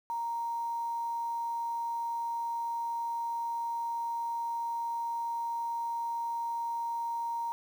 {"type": "tone with quantisation", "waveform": "sine", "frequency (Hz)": 932.3, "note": "A#5", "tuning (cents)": 0, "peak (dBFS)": -31, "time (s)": [0.1, 7.52], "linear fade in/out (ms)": 0, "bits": 9, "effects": []}